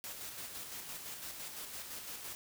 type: noise with tremolo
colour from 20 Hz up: white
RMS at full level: -44 dBFS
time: 0.04-2.35 s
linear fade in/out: 0 ms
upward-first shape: square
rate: 5.9 Hz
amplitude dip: 35%
effects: none